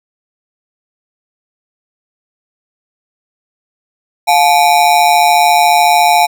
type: ring-modulated tone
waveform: square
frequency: 784 Hz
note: G5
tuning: in tune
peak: -4 dBFS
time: 4.27-6.27 s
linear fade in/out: 20 ms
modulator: 77 Hz
effects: none